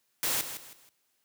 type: noise with echo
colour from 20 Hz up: white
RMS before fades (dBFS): -29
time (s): 0.23-0.41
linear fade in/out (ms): 0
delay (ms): 160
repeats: 3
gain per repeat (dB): -10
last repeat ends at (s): 0.89
effects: white hiss -74 dBFS RMS until 1.24 s + high-pass 100 Hz 12 dB/octave